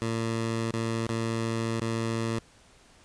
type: tone with dropouts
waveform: 15% pulse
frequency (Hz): 113.9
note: A#2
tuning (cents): -40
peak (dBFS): -21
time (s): 0.02-2.39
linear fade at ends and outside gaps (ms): 0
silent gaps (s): 0.71-0.737 / 1.066-1.092 / 1.799-1.815
effects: pink hiss -57 dBFS RMS until 3.04 s + resampled to 22050 Hz